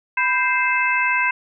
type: harmonic tone with a mistuned harmonic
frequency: 523.3 Hz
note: C5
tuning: in tune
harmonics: 2 / 3 / 4 / 5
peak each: -22 / -22 / -22 / -22 dBFS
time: 0.17-1.31 s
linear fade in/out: 5 ms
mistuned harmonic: 2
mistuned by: -91 cents
effects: none